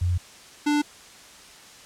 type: tone pair in turn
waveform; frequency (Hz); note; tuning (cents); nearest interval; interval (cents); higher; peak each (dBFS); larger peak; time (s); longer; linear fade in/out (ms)
sine / square; 88.7 / 294.8; F2 / D4; +27 / +7; octave + major sixth; 2080; second; -20; neither; 0.01-0.18 / 0.66-0.82; first; 10
effects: white hiss -47 dBFS RMS until 1.85 s + low-pass 8000 Hz 12 dB/octave